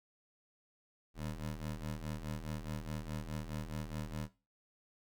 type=ring-modulated tone; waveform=20% pulse; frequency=77.78 Hz; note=D#2; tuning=in tune; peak=-32 dBFS; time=1.14-4.29 s; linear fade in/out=50 ms; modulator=36.5 Hz; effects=noise-tail reverb RT60 0.3 s tail -17 dB re dry